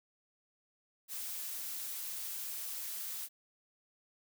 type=noise; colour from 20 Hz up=blue; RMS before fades=-41 dBFS; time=1.08-3.29 s; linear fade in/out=50 ms; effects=none